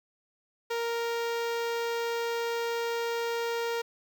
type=tone with notch filter; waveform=sawtooth; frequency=466.2 Hz; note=A#4; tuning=in tune; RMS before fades=-31 dBFS; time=0.7-3.82 s; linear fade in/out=10 ms; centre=9800 Hz; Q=0.87; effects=10-bit